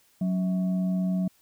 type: tone with frequency modulation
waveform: sine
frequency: 185 Hz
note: F#3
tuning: in tune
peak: -23 dBFS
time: 0.21-1.28 s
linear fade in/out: 5 ms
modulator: 465 Hz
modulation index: 0.32
effects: white hiss -63 dBFS RMS until 1.41 s